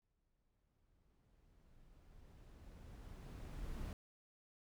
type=noise with exponential growth; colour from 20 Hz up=brown; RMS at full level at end=-44 dBFS; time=0.02-3.93 s; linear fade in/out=1 ms; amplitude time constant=850 ms; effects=none